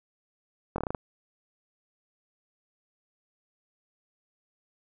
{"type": "slowing click train", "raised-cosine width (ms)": 1, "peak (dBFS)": -16, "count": 7, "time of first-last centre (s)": [0.76, 0.948], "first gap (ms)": 22, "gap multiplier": 1.14, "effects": []}